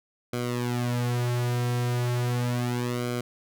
sawtooth tone with flanger, 121.9 Hz, B2, 22 cents flat, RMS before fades -27 dBFS, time 0.33-3.21 s, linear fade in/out 5 ms, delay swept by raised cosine 1.1 to 4.8 ms, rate 0.36 Hz, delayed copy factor -0.95, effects none

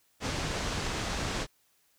pink low-pass noise, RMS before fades -33 dBFS, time 0.2-1.47 s, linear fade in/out 50 ms, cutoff 7300 Hz, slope 24 dB/octave, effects white hiss -69 dBFS RMS until 1.98 s

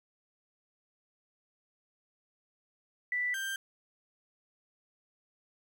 sine / 35% pulse tone pair in turn, 1975 / 1574.8 Hz, B6 / G6, 0 / +8 cents, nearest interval major third, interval 392 cents, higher first, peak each -29 / -32 dBFS, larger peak first, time 3.12-3.34 / 3.34-3.56 s, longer neither, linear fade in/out 2 ms, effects 11-bit

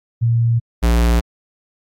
sine / square tone pair in turn, 116.54 / 58.27 Hz, A#2 / A#1, 0 / 0 cents, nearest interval octave, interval 1200 cents, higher first, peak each -12 dBFS, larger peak neither, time 0.21-0.6 / 0.82-1.21 s, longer neither, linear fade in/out 20 ms, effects AAC 64 kbps

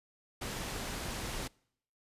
pink low-pass noise, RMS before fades -39 dBFS, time 0.41-1.48 s, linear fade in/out 10 ms, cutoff 11000 Hz, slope 12 dB/octave, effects noise-tail reverb RT60 0.7 s tail -26 dB re dry + resampled to 32000 Hz

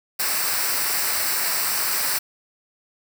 white noise with comb filter, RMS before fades -23 dBFS, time 0.19-2.19 s, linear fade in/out 10 ms, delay 0.3 ms, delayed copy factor -0.65, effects none

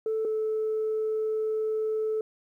sine tone pair in turn, 440 / 435.7 Hz, A4 / A4, 0 / -17 cents, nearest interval unison, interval 17 cents, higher first, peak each -24 dBFS, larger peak neither, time 0.06-0.25 / 0.25-2.21 s, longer second, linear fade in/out 2 ms, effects tanh soft clip ceiling -22 dBFS + 11-bit

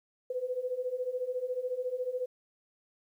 sine beating tone pair, 493.9 / 507.9 Hz, B4 / B4, 0 / +48 cents, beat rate 14 Hz, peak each -36 / -33 dBFS, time 0.3-2.26 s, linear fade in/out 5 ms, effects 11-bit

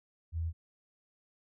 sine tone, 82.41 Hz, E2, in tune, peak -31 dBFS, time 0.32-0.53 s, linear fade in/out 50 ms, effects none

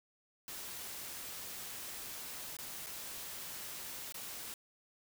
white noise with dropouts, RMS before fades -45 dBFS, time 0.48-4.54 s, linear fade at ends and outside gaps 1 ms, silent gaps 2.568-2.587 / 2.863-2.868 / 4.123-4.143 s, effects none

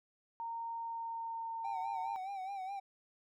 sine tone with pitch glide, 922 to 907.7 Hz, A#5 to A#5, -19 to -46 cents, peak -38 dBFS, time 0.4-2.16 s, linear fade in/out 0 ms, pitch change -27 cents, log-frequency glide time 0.76-1.77 s
triangle tone with vibrato, 773 Hz, G5, 24 cents flat, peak -37 dBFS, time 1.64-2.8 s, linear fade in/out 10 ms, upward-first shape sine, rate 4.8 Hz, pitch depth 70 cents each way
effects none

